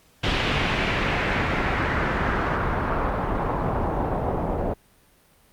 pink noise with low-pass filter sweep, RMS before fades -24 dBFS, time 0.23-4.74 s, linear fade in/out 10 ms, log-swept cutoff 3100 to 680 Hz, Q 1.7, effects pink hiss -58 dBFS RMS until 5.52 s + Opus 48 kbps

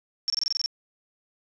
sine tone bursts, 5480 Hz, F8, 34 cents flat, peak -22 dBFS, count 9, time 0.28-0.66 s, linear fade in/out 0 ms, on 20 ms, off 25 ms, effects resampled to 16000 Hz + 8-bit

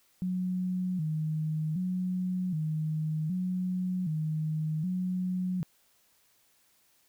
sine tone with vibrato, 168.8 Hz, E3, 41 cents sharp, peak -28 dBFS, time 0.22-5.63 s, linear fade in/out 0 ms, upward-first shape square, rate 0.65 Hz, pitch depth 140 cents each way, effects white hiss -67 dBFS RMS until 7.08 s

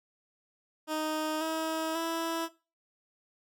15% pulse tone with pitch steps, 310.6 / 320.1 / 329.8 Hz, D#4 / D#4 / E4, -3 / +49 / +1 cents, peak -24 dBFS, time 0.87-2.49 s, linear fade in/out 50 ms, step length 540 ms, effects noise-tail reverb RT60 0.3 s tail -18 dB re dry

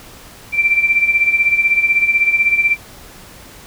sine tone with tremolo, 2349 Hz, D7, in tune, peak -8 dBFS, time 0.52-2.77 s, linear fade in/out 50 ms, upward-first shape sine, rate 16 Hz, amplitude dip 70%, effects pink hiss -39 dBFS RMS until 3.66 s

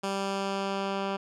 10% pulse tone with low-pass filter sweep, 196 Hz, G3, in tune, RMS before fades -31 dBFS, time 0.03-1.17 s, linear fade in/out 10 ms, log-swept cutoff 8500 to 3300 Hz, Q 0.81, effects none

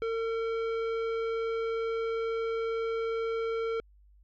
sine tone with tanh clipping, 453.7 Hz, A#4, 47 cents flat, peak -31 dBFS, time 0.02-3.8 s, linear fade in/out 0 ms, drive 18 dB, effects added 50 Hz sine -56 dBFS peak until 4.23 s + low-pass 3000 Hz 12 dB/octave

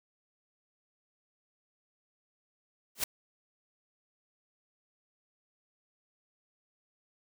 white noise with exponential growth, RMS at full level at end -24 dBFS, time 2.95-3.04 s, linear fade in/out 5 ms, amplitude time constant 18 ms, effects none

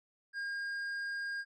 sine tone with tanh clipping, 1617 Hz, G#6, 47 cents flat, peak -37 dBFS, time 0.33-1.45 s, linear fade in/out 50 ms, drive 8 dB, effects low-pass 8000 Hz 12 dB/octave

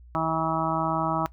harmonic tone, 161.3 Hz, E3, 37 cents flat, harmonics 1 / 2 / 4 / 5 / 6 / 7 / 8, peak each -31 / -31 / -31 / -31 / -31 / -31 / -31 dBFS, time 0.15-1.26 s, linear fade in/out 0 ms, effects noise-tail reverb RT60 0.1 s tail -19 dB re dry + added 60 Hz sine -46 dBFS peak until 1.32 s

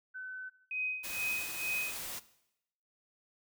sine tone, 1515 Hz, F#6, 40 cents sharp, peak -40 dBFS, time 0.14-0.5 s, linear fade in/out 20 ms
sine tone with tremolo, 2514 Hz, D#7, 17 cents sharp, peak -32 dBFS, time 0.71-1.91 s, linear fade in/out 2 ms, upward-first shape sine, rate 2.2 Hz, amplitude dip 85%
white noise, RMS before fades -41 dBFS, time 1.03-2.2 s, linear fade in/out 20 ms
effects noise-tail reverb RT60 0.8 s tail -17 dB re dry

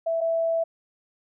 sine tone pair in turn, 660 / 660 Hz, E5 / E5, +2 / +2 cents, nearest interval unison, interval 0 cents, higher neither, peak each -22 / -21 dBFS, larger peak second, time 0.06-0.21 / 0.21-0.64 s, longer second, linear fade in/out 10 ms, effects none

